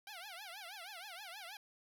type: tone with vibrato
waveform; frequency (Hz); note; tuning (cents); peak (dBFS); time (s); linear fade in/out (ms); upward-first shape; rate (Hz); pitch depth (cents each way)
10% pulse; 759; F#5; +44; -39; 0.07-1.57; 2; triangle; 6.3; 260
effects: none